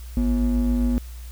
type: ring-modulated tone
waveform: triangle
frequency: 148 Hz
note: D3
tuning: 14 cents sharp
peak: -13 dBFS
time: 0.17-0.98 s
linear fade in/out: 0 ms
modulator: 95.5 Hz
effects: added 60 Hz sine -34 dBFS peak until 1.31 s + white hiss -49 dBFS RMS until 1.31 s